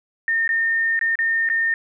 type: tone with dropouts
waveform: sine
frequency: 1822 Hz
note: A#6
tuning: 40 cents flat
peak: -17 dBFS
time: 0.28-1.74 s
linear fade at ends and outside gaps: 1 ms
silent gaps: 0.477-0.491 / 0.992-1.012 / 1.155-1.189 / 1.489-1.499 s
effects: none